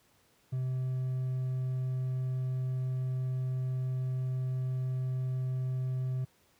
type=tone with hard clipping; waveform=triangle; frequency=129 Hz; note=C3; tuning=24 cents flat; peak=-30 dBFS; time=0.52-6.25 s; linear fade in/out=10 ms; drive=5 dB; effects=pink hiss -67 dBFS RMS until 6.59 s + high-pass 80 Hz 12 dB/octave